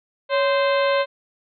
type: harmonic tone with a mistuned harmonic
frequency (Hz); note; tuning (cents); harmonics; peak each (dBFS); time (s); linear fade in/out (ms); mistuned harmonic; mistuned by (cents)
520; C5; -11; 1 / 2 / 3 / 4 / 5 / 6 / 7 / 8; -18 / -24 / -28 / -30 / -32 / -34 / -35 / -36; 0.29-1.06; 50; 1; +120
effects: none